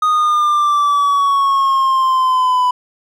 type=exponential sweep; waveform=triangle; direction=down; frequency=1244.5 to 993 Hz; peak=-9 dBFS; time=0.02-2.71 s; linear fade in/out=5 ms; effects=none